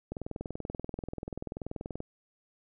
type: click train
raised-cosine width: 2 ms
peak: -23 dBFS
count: 40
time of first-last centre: 0.12-2.004 s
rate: 20.7 Hz
effects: none